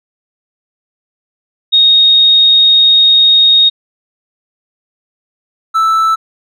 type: tone pair in turn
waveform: sine / triangle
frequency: 3729 / 1318.4 Hz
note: A#7 / E6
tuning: 0 / 0 cents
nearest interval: octave + tritone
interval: 1800 cents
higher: first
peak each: -4 / -6 dBFS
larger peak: first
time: 1.72-3.7 / 5.74-6.16 s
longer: first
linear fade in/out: 20 ms
effects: none